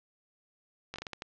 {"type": "slowing click train", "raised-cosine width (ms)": 0.2, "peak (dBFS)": -21, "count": 7, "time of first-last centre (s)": [0.94, 1.221], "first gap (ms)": 19, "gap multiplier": 1.36, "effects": ["low-pass 5000 Hz 12 dB/octave"]}